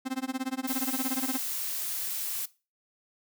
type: tone with tremolo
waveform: 45% pulse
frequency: 261.6 Hz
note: C4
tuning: in tune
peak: -27 dBFS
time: 0.05-1.38 s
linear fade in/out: 20 ms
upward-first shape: sine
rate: 17 Hz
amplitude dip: 100%
type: noise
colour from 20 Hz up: blue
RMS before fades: -33 dBFS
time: 0.67-2.46 s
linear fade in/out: 10 ms
effects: noise-tail reverb RT60 0.3 s tail -19 dB re dry